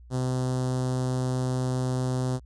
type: tone with notch filter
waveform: sawtooth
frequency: 127.9 Hz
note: C3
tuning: 39 cents flat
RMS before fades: -27 dBFS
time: 0.1-2.4 s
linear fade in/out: 50 ms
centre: 2300 Hz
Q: 0.51
effects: added 60 Hz sine -46 dBFS peak until 2.45 s + resampled to 22050 Hz